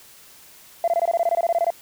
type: tone bursts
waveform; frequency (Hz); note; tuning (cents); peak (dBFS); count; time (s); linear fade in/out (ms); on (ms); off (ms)
sine; 679; F5; -49; -15; 15; 0.84-1.704; 2; 38; 21
effects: tanh soft clip ceiling -13 dBFS + white hiss -48 dBFS RMS until 1.81 s